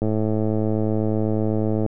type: click train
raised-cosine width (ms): 2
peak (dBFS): -10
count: 200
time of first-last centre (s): 0.02-1.863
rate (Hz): 108
effects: none